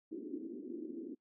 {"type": "band-pass noise", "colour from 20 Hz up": "pink", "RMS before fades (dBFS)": -44, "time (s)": [0.11, 1.15], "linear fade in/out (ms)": 10, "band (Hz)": [260, 360], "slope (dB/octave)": 48, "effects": ["noise-tail reverb RT60 0.1 s tail -21 dB re dry"]}